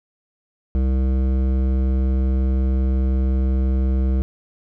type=tone with hard clipping; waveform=sine; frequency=65.2 Hz; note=C2; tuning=5 cents flat; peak=-18 dBFS; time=0.75-4.22 s; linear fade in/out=0 ms; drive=13 dB; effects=none